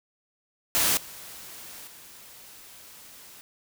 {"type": "noise with level steps", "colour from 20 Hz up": "white", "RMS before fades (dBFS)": [-23, -43, -48], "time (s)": [0.75, 3.41], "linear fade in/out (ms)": 0, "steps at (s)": [0.97, 1.87], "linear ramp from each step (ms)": 2, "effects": []}